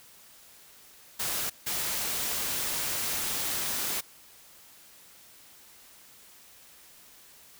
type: noise bursts at uneven times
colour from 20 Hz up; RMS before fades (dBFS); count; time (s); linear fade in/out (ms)
white; -31; 2; 1.19-1.5 / 1.66-4.01; 10
effects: white hiss -54 dBFS RMS until 7.59 s